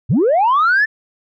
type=linear sweep; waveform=sine; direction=up; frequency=87.6 to 1791 Hz; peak=-9 dBFS; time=0.09-0.86 s; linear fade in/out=20 ms; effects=tanh soft clip ceiling -8 dBFS